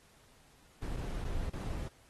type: noise with dropouts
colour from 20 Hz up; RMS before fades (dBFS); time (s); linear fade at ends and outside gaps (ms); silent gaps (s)
brown; -37; 0.82-1.88; 2; 0.962-0.97 / 1.241-1.25 / 1.497-1.534
effects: pink hiss -64 dBFS RMS until 2.09 s + AAC 32 kbps